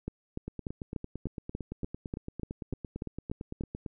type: two click trains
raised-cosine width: 3 ms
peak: -24 / -21 dBFS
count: 31 / 13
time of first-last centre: 0.48-3.862 / 0.08-3.609 s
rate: 8.87 / 3.4 Hz
effects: none